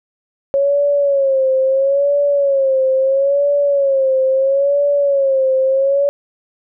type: tone with vibrato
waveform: sine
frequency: 549 Hz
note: C#5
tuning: 17 cents flat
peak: -11 dBFS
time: 0.54-6.09 s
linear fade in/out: 0 ms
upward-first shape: sine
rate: 0.75 Hz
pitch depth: 76 cents each way
effects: none